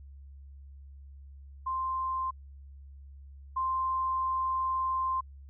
sine tone pair in turn, 1046.5 / 1046.5 Hz, C6 / C6, 0 / 0 cents, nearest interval unison, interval 0 cents, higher neither, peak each -29 / -27 dBFS, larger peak second, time 1.66-2.31 / 3.56-5.21 s, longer second, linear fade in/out 10 ms, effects added 69 Hz sine -46 dBFS peak until 5.49 s

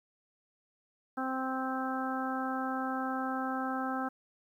harmonic tone, 261.6 Hz, C4, in tune, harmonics 1 / 2 / 3 / 4 / 5 / 6, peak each -35 / -42 / -37 / -43 / -38 / -42 dBFS, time 1.17-4.09 s, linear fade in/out 10 ms, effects 11-bit

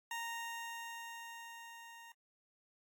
20% pulse tone with level ramp, 928 Hz, A#5, 8 cents flat, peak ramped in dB -34 to -48 dBFS, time 0.11-2.12 s, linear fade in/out 2 ms, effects AAC 64 kbps

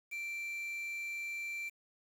triangle tone with quantisation, 2349 Hz, D7, in tune, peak -36 dBFS, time 0.11-1.7 s, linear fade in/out 20 ms, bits 9, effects none

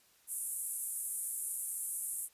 pink band-pass noise, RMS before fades -39 dBFS, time 0.27-2.29 s, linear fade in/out 50 ms, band 8700 to 12000 Hz, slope 48 dB/octave, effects white hiss -67 dBFS RMS until 2.33 s + resampled to 32000 Hz

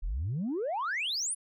sine exponential sweep, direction up, 34.85 to 10350 Hz, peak -28 dBFS, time 0.02-1.35 s, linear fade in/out 20 ms, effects tanh soft clip ceiling -27 dBFS

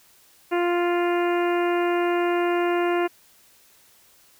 harmonic tone, 349.2 Hz, F4, in tune, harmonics 1 / 2 / 3 / 4 / 5 / 6 / 7 / 8, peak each -21 / -27 / -31 / -33 / -35 / -37 / -38 / -39 dBFS, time 0.51-3.08 s, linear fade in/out 20 ms, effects white hiss -56 dBFS RMS until 4.39 s

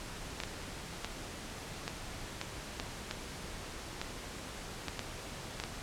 clicks, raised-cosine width 0.2 ms, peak -18 dBFS, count 12, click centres 0.402 / 0.436 / 1.046 / 1.879 / 2.414 / 2.799 / 3.111 / 4.015 / 4.883 / 4.993 / 5.6 / 5.638 s, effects pink hiss -44 dBFS RMS until 5.82 s + low-pass 9000 Hz 12 dB/octave

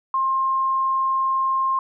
sine tone, 1062 Hz, C6, 25 cents sharp, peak -18 dBFS, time 0.14-1.79 s, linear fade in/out 2 ms, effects none

